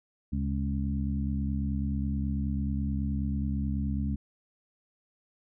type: harmonic tone with a mistuned harmonic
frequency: 69.3 Hz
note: C#2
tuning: in tune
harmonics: 1 / 2 / 3 / 4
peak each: -30 / -35 / -32 / -38 dBFS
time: 0.32-4.16 s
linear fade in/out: 10 ms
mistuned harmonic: 1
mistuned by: +100 cents
effects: none